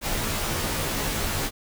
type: noise with comb filter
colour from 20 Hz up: pink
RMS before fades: -27 dBFS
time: 0.01-1.51 s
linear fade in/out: 50 ms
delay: 16 ms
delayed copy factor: -0.95
effects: none